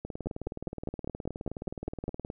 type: two click trains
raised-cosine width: 2 ms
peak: -23 / -19 dBFS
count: 44 / 10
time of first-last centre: 0.05-2.301 / 0.27-2.081 s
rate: 19.1 / 4.97 Hz
effects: none